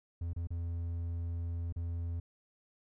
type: tone with dropouts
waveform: triangle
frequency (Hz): 84.9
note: F2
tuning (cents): -48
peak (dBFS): -32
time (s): 0.21-2.2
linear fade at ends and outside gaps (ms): 5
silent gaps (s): 0.333-0.362 / 0.472-0.505 / 1.725-1.761
effects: none